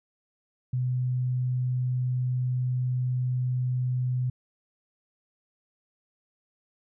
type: tone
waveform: sine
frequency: 126.1 Hz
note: B2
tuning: 36 cents sharp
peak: -24 dBFS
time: 0.73-4.3 s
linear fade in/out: 5 ms
effects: none